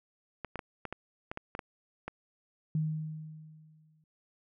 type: clicks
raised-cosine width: 0.5 ms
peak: -22 dBFS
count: 10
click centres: 0.447 / 0.557 / 0.592 / 0.853 / 0.926 / 1.315 / 1.374 / 1.551 / 1.592 / 2.08 s
type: tone with exponential decay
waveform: sine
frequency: 155.9 Hz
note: D#3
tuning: 4 cents sharp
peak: -26 dBFS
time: 2.75-4.04 s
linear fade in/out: 2 ms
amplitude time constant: 280 ms
effects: none